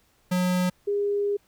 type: tone pair in turn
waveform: square / sine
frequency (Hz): 181.2 / 406.8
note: F#3 / G#4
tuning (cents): -36 / -36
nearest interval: octave + major second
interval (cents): 1400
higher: second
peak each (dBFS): -22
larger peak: neither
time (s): 0.31-0.7 / 0.87-1.37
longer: second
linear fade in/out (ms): 10
effects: pink hiss -64 dBFS RMS until 1.47 s